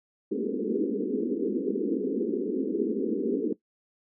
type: band-pass noise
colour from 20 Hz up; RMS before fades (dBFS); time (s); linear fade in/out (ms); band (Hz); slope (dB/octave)
white; -28; 0.31-3.53; 5; 200 to 460; 96
effects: noise-tail reverb RT60 0.1 s tail -17 dB re dry